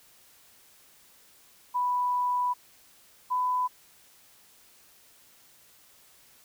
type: tone pair in turn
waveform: sine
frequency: 987.8 / 1000.4 Hz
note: B5 / B5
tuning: 0 / +22 cents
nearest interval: unison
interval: 22 cents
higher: second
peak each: -24 dBFS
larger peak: neither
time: 1.74-2.54 / 3.3-3.68 s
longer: first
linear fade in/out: 20 ms
effects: white hiss -58 dBFS RMS until 6.44 s